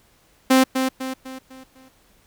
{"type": "tone with echo", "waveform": "sawtooth", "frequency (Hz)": 261.6, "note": "C4", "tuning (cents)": 0, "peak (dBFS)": -8, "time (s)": [0.5, 0.64], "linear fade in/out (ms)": 10, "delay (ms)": 250, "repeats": 5, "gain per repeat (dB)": -7, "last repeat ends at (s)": 1.89, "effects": ["pink hiss -58 dBFS RMS until 2.26 s"]}